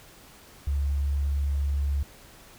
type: tone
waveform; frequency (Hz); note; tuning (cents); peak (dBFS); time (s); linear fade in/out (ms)
sine; 70.6; C#2; +32; -23; 0.67-2.03; 5
effects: pink hiss -51 dBFS RMS until 2.58 s